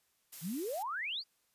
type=noise; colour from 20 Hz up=blue; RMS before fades=-46 dBFS; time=0.32-0.83 s; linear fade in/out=10 ms
type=exponential sweep; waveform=sine; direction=up; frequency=147.2 to 4931 Hz; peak=-35 dBFS; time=0.41-1.24 s; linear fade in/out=50 ms
effects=white hiss -75 dBFS RMS until 1.54 s + resampled to 32000 Hz